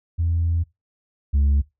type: tone pair in turn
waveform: sine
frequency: 83.9 / 70.55 Hz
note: E2 / C#2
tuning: +31 / +31 cents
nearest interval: minor third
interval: 300 cents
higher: first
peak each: -17 / -12 dBFS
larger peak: second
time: 0.18-0.64 / 1.33-1.62 s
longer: first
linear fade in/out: 20 ms
effects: noise-tail reverb RT60 0.2 s tail -21 dB re dry + tanh soft clip ceiling -14 dBFS